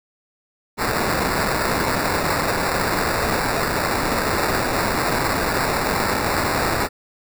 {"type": "noise with sample-and-hold", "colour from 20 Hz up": "white", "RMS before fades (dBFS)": -21, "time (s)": [0.77, 6.89], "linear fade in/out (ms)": 50, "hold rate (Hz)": 3150, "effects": []}